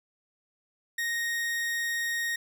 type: tone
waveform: 40% pulse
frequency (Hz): 1864.7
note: A#6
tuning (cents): 0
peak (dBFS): -27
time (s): 0.98-2.36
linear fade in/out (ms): 5
effects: none